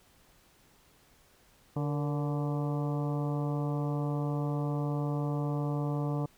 harmonic tone with a mistuned harmonic, 145.4 Hz, D3, 17 cents flat, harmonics 1 / 2 / 3 / 4 / 5 / 6 / 7 / 8, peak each -30 / -36 / -40 / -42 / -44 / -46 / -47 / -48 dBFS, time 1.76-6.26 s, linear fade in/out 5 ms, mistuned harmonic 3, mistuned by +73 cents, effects pink hiss -63 dBFS RMS until 6.37 s

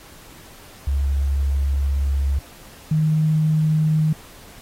sine tone pair in turn, 69.3 / 155.57 Hz, C#2 / D#3, 0 / 0 cents, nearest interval octave + major second, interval 1400 cents, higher second, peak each -17 / -15 dBFS, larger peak second, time 0.87-2.39 / 2.91-4.13 s, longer first, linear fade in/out 5 ms, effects pink hiss -45 dBFS RMS until 4.61 s + AAC 48 kbps

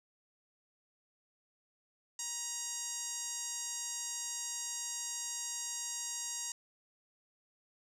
sawtooth tone with band-pass filter, 947 Hz, A#5, 27 cents sharp, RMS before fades -40 dBFS, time 2.19-6.52 s, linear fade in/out 2 ms, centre 7000 Hz, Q 4.8, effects none

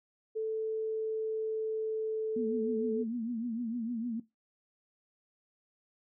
sine tone with pitch glide, 440 to 437.5 Hz, A4 to A4, 0 to -10 cents, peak -30 dBFS, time 0.35-3.04 s, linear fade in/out 20 ms, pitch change -10 cents, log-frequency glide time 0.46-2.61 s
sine tone with vibrato, 233.1 Hz, A#3, in tune, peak -32 dBFS, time 2.36-4.2 s, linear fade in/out 5 ms, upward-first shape triangle, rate 6.6 Hz, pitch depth 120 cents each way
effects noise-tail reverb RT60 0.2 s tail -18 dB re dry

